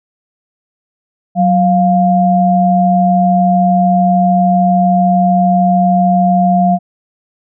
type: tone pair together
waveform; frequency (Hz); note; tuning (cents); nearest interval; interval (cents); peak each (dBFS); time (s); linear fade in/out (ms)
sine; 185.5 / 701.4; F#3 / F5; +5 / +7; octave + major seventh; 2302; -10; 1.35-6.79; 50
effects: none